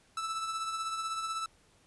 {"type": "tone with tremolo", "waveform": "45% pulse", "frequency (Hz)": 1318, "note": "E6", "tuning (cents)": -1, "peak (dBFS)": -31, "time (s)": [0.17, 1.46], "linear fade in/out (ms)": 2, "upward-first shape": "triangle", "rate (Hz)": 16, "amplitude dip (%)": 50, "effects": ["pink hiss -65 dBFS RMS until 1.86 s", "resampled to 24000 Hz"]}